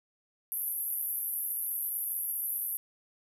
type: band-pass noise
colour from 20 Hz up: pink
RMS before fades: -34 dBFS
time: 0.52-2.77 s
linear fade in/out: 0 ms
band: 11000 to 13000 Hz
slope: 96 dB/octave
effects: none